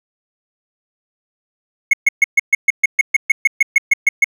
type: tone bursts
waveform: triangle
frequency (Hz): 2180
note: C#7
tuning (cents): -29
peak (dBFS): -5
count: 16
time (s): 1.91-4.244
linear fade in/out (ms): 5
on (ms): 24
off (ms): 130
effects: none